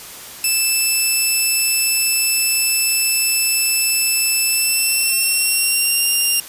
5% pulse tone with pitch glide, 2637 to 2789 Hz, E7 to F7, 0 to -3 cents, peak -6 dBFS, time 0.44-6.4 s, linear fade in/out 2 ms, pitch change +97 cents, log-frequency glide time 4.48-6.09 s, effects white hiss -35 dBFS RMS until 6.48 s + resampled to 32000 Hz

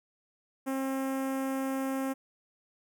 sawtooth tone with notch filter, 267.4 Hz, C4, 38 cents sharp, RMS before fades -32 dBFS, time 0.66-2.14 s, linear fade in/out 20 ms, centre 4100 Hz, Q 0.53, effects none

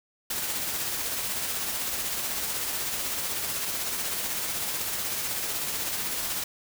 white noise with tremolo, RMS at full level -29 dBFS, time 0.3-6.44 s, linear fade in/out 5 ms, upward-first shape triangle, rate 16 Hz, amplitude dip 35%, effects none

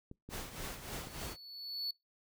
clicks, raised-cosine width 3 ms, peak -34 dBFS, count 4, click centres 0.114 / 0.29 / 0.963 / 1.071 s
pink noise with tremolo, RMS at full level -41 dBFS, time 0.29-1.37 s, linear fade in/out 50 ms, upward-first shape triangle, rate 3.4 Hz, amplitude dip 70%
triangle tone with exponential growth, 4435 Hz, C#8, in tune, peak -32 dBFS, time 0.71-1.91 s, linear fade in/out 5 ms, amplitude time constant 260 ms
effects noise-tail reverb RT60 0.2 s tail -25 dB re dry

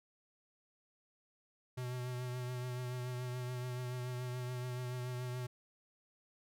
square tone with vibrato, 124.9 Hz, B2, 20 cents sharp, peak -39 dBFS, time 1.77-5.47 s, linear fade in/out 10 ms, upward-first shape triangle, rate 7 Hz, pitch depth 30 cents each way, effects none

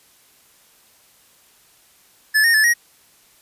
square tone with pitch steps, 1732 / 1843 / 1739 / 1889 Hz, A6 / A#6 / A6 / A#6, -28 / -20 / -21 / +22 cents, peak -13 dBFS, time 2.34-2.74 s, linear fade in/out 20 ms, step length 100 ms, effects white hiss -54 dBFS RMS until 3.41 s + resampled to 32000 Hz

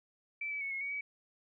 sine tone with pitch steps, 2323 / 2295 / 2209 / 2168 / 2248 / 2275 Hz, D7 / D7 / C#7 / C#7 / C#7 / C#7, -20 / -40 / -7 / -39 / +24 / +44 cents, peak -35 dBFS, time 0.41-1.01 s, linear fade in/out 5 ms, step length 100 ms, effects none

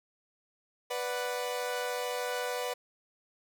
sawtooth chord, B minor, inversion none, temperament equal, 493.9 / 587.3 / 740 Hz, B4 / D5 / F#5, 0 / 0 / 0 cents, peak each -30 / -35 / -35 dBFS, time 0.9-2.74 s, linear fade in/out 10 ms, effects none

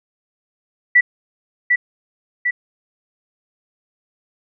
sine tone with echo, 1961 Hz, B6, 13 cents flat, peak -7 dBFS, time 0.95-1.01 s, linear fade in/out 10 ms, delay 750 ms, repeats 2, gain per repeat -4 dB, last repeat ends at 2.51 s, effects none

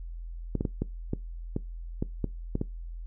clicks, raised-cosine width 3 ms, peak -15 dBFS, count 10, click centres 0.553 / 0.609 / 0.652 / 0.82 / 1.134 / 1.564 / 2.025 / 2.243 / 2.554 / 2.614 s, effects noise-tail reverb RT60 0.2 s tail -21 dB re dry + added 42 Hz sine -36 dBFS peak until 3.06 s

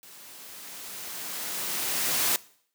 white noise with level ramp, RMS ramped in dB -49 to -24 dBFS, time 0.03-2.36 s, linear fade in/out 0 ms, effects noise-tail reverb RT60 0.6 s tail -21 dB re dry + high-pass 150 Hz 12 dB/octave

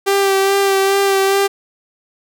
sawtooth tone with vibrato, 392 Hz, G4, in tune, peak -8 dBFS, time 0.06-1.48 s, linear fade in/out 20 ms, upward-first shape sine, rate 2.4 Hz, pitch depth 21 cents each way, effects none

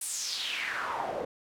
pink noise with band-pass filter sweep, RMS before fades -34 dBFS, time 0.01-1.25 s, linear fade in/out 5 ms, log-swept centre 10000 to 470 Hz, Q 3.8, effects none

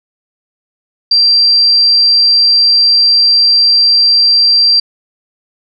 sine tone, 4716 Hz, D8, 6 cents sharp, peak -5 dBFS, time 1.11-4.8 s, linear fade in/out 5 ms, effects none

